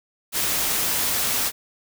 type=noise; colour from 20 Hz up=white; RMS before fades=-23 dBFS; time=0.32-1.52 s; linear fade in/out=50 ms; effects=none